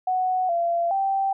sine tone with pitch steps, 741 / 684 / 780 Hz, F#5 / F5 / G5, +2 / -36 / -9 cents, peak -20 dBFS, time 0.07-1.33 s, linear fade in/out 5 ms, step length 420 ms, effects none

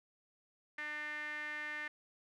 sawtooth tone with band-pass filter, 300 Hz, D4, 37 cents sharp, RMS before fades -42 dBFS, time 0.78-1.88 s, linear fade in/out 5 ms, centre 1900 Hz, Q 8, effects none

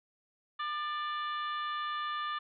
harmonic tone with a mistuned harmonic, 587.3 Hz, D5, in tune, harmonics 2 / 3 / 4 / 5 / 6 / 7, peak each -34 / -41 / -52 / -46 / -45 / -57 dBFS, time 0.59-2.39 s, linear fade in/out 10 ms, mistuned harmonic 2, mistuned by +39 cents, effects none

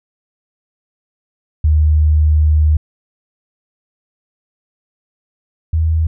sine tone pair in turn, 76.6 / 80.21 Hz, D#2 / E2, -27 / -47 cents, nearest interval minor second, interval 80 cents, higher second, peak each -8 / -11 dBFS, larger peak first, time 1.64-2.77 / 5.73-6.07 s, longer first, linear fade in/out 5 ms, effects none

